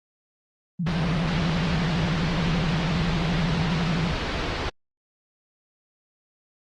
sine tone with vibrato, 165.5 Hz, E3, 7 cents sharp, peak -23 dBFS, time 0.79-4.12 s, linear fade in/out 10 ms, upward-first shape square, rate 12 Hz, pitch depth 120 cents each way
pink low-pass noise, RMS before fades -28 dBFS, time 0.86-4.7 s, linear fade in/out 10 ms, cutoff 4400 Hz, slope 24 dB/octave
effects Opus 32 kbps

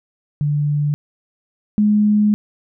sine tone pair in turn, 146.83 / 209.6 Hz, D3 / G#3, 0 / +16 cents, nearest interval tritone, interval 616 cents, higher second, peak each -15 / -11 dBFS, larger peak second, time 0.41-0.94 / 1.78-2.34 s, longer second, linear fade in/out 0 ms, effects none

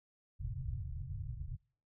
white low-pass noise, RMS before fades -41 dBFS, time 0.39-1.57 s, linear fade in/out 20 ms, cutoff 140 Hz, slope 96 dB/octave, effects noise-tail reverb RT60 0.5 s tail -26 dB re dry

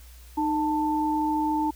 sine tone pair together, 307.3 / 886.9 Hz, D#4 / A5, -21 / +14 cents, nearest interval octave + tritone, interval 1835 cents, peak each -25 dBFS, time 0.37-1.71 s, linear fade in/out 10 ms, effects added 60 Hz sine -45 dBFS peak until 1.75 s + white hiss -54 dBFS RMS until 1.75 s

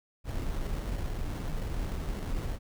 brown noise with sample-and-hold, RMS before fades -33 dBFS, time 0.24-2.59 s, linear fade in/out 50 ms, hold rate 2450 Hz, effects none

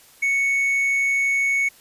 triangle tone, 2217 Hz, C#7, in tune, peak -16 dBFS, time 0.22-1.69 s, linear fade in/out 10 ms, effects white hiss -51 dBFS RMS until 1.8 s + resampled to 32000 Hz

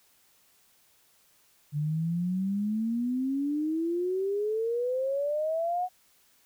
sine exponential sweep, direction up, 144.7 to 740 Hz, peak -26 dBFS, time 1.72-5.89 s, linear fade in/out 50 ms, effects white hiss -64 dBFS RMS until 6.45 s

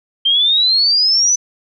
sine exponential sweep, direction up, 3140 to 6080 Hz, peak -10 dBFS, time 0.25-1.36 s, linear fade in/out 10 ms, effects none

